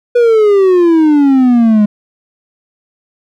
triangle exponential sweep, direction down, 490 to 205.4 Hz, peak -3 dBFS, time 0.15-1.86 s, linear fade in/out 10 ms, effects none

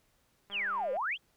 click train, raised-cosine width 0.5 ms, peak -36 dBFS, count 95, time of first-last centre 0.5-0.968 s, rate 201 Hz
sine exponential two-way sweep, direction down then up, 3460 to 493.9 to 3460 Hz, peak -30 dBFS, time 0.51-1.18 s, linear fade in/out 50 ms, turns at 0.92 s
effects pink hiss -71 dBFS RMS until 1.36 s

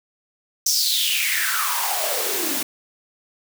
white noise with high-pass filter sweep, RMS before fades -22 dBFS, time 0.66-2.63 s, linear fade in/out 5 ms, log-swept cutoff 5900 to 240 Hz, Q 6.5, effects none

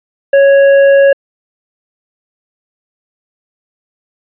sine tone with hard clipping, 554 Hz, C#5, 1 cent flat, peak -5 dBFS, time 0.33-1.13 s, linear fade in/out 5 ms, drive 7 dB, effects resampled to 8000 Hz

